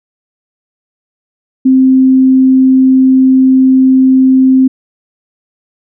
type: tone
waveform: sine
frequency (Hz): 261.6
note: C4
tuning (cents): 0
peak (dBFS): -3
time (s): 1.65-4.68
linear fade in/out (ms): 10
effects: none